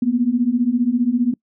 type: beating tone pair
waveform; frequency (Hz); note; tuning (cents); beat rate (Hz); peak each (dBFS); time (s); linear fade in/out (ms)
sine; 233.1 / 248.1; A#3 / B3; 0 / +8; 15; -19 / -17; 0.02-1.34; 5
effects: noise-tail reverb RT60 0.1 s tail -26 dB re dry